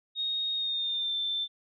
sine tone with pitch glide, 3729 to 3552 Hz, A#7 to A7, 0 to +16 cents, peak -28 dBFS, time 0.15-1.48 s, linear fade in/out 50 ms, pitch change -84 cents, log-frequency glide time 0.55-1.16 s, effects none

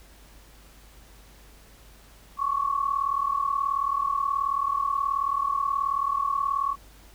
sine tone pair together, 1094.4 / 1133 Hz, C#6 / C#6, -23 / +37 cents, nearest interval minor second, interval 60 cents, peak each -26 dBFS, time 2.37-6.76 s, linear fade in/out 50 ms, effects added 50 Hz sine -51 dBFS peak until 7.14 s + pink hiss -54 dBFS RMS until 7.14 s

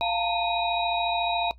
sine tone cluster, 696 / 886 / 920 / 2482 / 3824 Hz, F5 / A5 / A#5 / D#7 / A#7, -6 / +12 / -23 / -5 / +43 cents, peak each -27 / -31 / -32 / -32 / -31 dBFS, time 0.01-1.51 s, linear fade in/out 0 ms, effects noise-tail reverb RT60 0.1 s tail -17 dB re dry + added 60 Hz sine -47 dBFS peak until 1.58 s

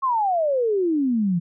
sine exponential sweep, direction down, 1104 to 165.2 Hz, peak -18 dBFS, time 0.02-1.4 s, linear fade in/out 20 ms, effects none

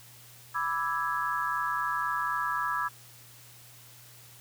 sine chord, E dominant seventh, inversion second, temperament equal, 987.8 / 1174.7 / 1318.5 / 1661.2 Hz, B5 / D6 / E6 / G#6, 0 / 0 / 0 / 0 cents, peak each -33 dBFS, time 0.54-2.89 s, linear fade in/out 20 ms, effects added 120 Hz sine -56 dBFS peak until 4.4 s + white hiss -53 dBFS RMS until 4.4 s

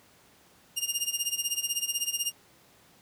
15% pulse tone with tremolo, 2823 Hz, F7, 18 cents sharp, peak -18 dBFS, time 0.76-2.32 s, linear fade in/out 20 ms, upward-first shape sine, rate 16 Hz, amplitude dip 85%, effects pink hiss -59 dBFS RMS until 3.01 s + high-pass 100 Hz 12 dB/octave

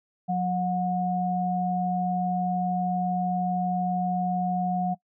sine tone pair together, 181.18 / 726 Hz, F#3 / F#5, -36 / -33 cents, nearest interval 2 octaves, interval 2403 cents, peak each -26 dBFS, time 0.28-4.95 s, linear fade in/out 20 ms, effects noise-tail reverb RT60 0.1 s tail -21 dB re dry

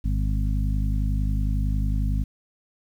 harmonic tone with a mistuned harmonic, 51 Hz, G#1, 31 cents flat, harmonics 1 / 2 / 3 / 4 / 5, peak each -22 / -28 / -32 / -34 / -36 dBFS, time 0.04-2.24 s, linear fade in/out 10 ms, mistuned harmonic 5, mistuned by +28 cents, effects 9-bit

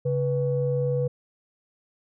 sine tone pair together, 137.8 / 491.1 Hz, C#3 / B4, -10 / -10 cents, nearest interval octave + minor seventh, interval 2200 cents, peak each -24 dBFS, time 0.05-1.08 s, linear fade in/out 10 ms, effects tanh soft clip ceiling -14 dBFS

